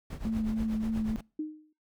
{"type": "noise with tremolo", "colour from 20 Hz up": "brown", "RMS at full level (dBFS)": -35, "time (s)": [0.1, 1.21], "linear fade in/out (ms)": 5, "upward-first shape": "triangle", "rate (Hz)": 8.3, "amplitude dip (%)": 85}
{"type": "tone with vibrato", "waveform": "sine", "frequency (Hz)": 220, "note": "A3", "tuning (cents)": 0, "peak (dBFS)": -28, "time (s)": [0.25, 1.16], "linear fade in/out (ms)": 0, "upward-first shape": "sine", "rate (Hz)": 3.4, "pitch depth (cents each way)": 22}
{"type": "tone with exponential decay", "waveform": "sine", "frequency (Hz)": 308, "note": "D#4", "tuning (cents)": -17, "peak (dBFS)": -28, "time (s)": [1.39, 1.73], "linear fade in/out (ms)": 5, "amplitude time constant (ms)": 72}
{"effects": ["noise-tail reverb RT60 0.4 s tail -26 dB re dry"]}